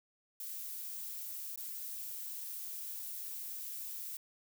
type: noise with dropouts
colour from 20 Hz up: violet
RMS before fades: -43 dBFS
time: 0.4-4.17 s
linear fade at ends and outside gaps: 2 ms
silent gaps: 1.559-1.575 s
effects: none